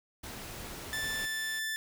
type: noise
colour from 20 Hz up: pink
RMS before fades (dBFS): -43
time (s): 0.23-1.26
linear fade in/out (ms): 10
type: tone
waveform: sawtooth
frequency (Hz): 1760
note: A6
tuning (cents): 0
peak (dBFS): -29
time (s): 0.93-1.76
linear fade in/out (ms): 0
type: click train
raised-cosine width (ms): 0.2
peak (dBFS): -33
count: 69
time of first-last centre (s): 1.05-1.585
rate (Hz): 127
effects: none